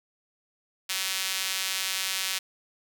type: tone with high-pass filter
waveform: sawtooth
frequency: 189.9 Hz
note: F#3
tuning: 45 cents sharp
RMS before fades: -30 dBFS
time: 0.89-2.39 s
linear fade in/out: 10 ms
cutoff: 2900 Hz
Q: 0.9
effects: none